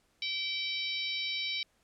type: harmonic tone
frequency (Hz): 770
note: G5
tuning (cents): -31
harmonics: 3 / 4 / 5 / 6 / 7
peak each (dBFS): -37 / -39 / -36 / -41 / -42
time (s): 0.22-1.63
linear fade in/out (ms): 2
effects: pink hiss -71 dBFS RMS until 1.83 s + low-pass 11000 Hz 12 dB/octave